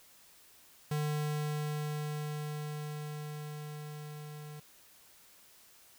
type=tone with level ramp; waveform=square; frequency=150 Hz; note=D3; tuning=37 cents sharp; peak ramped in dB=-31 to -45 dBFS; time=0.91-4.6 s; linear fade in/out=5 ms; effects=white hiss -60 dBFS RMS until 5.98 s